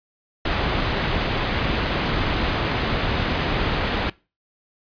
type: low-pass noise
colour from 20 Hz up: pink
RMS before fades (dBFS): -23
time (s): 0.45-4.1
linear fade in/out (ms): 5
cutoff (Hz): 3900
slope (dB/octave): 24
effects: noise-tail reverb RT60 0.3 s tail -22 dB re dry + resampled to 11025 Hz